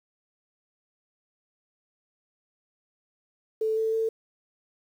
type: tone with pitch steps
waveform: sine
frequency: 439.1 / 443.6 / 447 Hz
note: A4 / A4 / A4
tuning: -4 / +14 / +27 cents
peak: -23 dBFS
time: 3.61-4.09 s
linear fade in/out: 5 ms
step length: 160 ms
effects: 9-bit